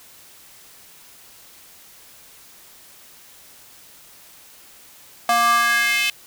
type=tone with high-pass filter sweep; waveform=square; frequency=235.3 Hz; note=A#3; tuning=16 cents sharp; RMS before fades=-18 dBFS; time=5.29-6.1 s; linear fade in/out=2 ms; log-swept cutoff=840 to 2700 Hz; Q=3.5; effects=white hiss -47 dBFS RMS until 6.26 s